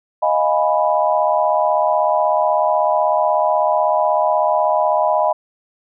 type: chord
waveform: sine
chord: F half-diminished seventh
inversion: third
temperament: equal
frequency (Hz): 622.3 / 698.5 / 830.6 / 987.8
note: Eb5 / F5 / Ab5 / Cb6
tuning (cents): 0 / 0 / 0 / 0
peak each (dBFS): -17 / -20 / -20 / -19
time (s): 0.22-5.33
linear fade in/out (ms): 10
effects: none